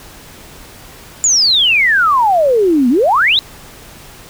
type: exponential two-way sweep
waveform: sine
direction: down then up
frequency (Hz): 7200 to 233.1 to 4058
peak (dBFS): -8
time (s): 1.24-3.39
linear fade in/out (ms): 0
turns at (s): 2.89
effects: pink hiss -37 dBFS RMS until 4.29 s